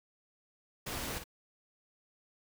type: noise with echo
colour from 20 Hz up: pink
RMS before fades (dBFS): -39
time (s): 0.86-1.19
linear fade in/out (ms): 10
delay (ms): 51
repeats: 1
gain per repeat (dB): -8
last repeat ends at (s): 1.241
effects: none